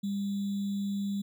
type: tone with sample-and-hold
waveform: sine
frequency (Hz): 200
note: G3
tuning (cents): +35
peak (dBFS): -29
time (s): 0.03-1.22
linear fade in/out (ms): 10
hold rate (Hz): 3675
effects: none